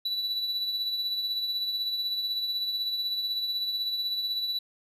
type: tone with tremolo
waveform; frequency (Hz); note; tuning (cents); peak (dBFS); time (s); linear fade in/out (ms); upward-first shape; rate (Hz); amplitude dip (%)
triangle; 3951; B7; 0; -24; 0.05-4.59; 5; triangle; 16; 50
effects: resampled to 32000 Hz